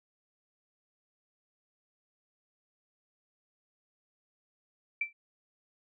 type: tone with exponential decay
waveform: sine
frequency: 2337 Hz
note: D7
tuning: 9 cents flat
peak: -25 dBFS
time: 5.01-5.13 s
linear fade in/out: 5 ms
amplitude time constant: 25 ms
effects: none